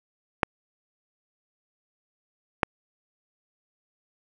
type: clicks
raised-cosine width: 0.5 ms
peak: -4 dBFS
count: 2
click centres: 0.432 / 2.632 s
effects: none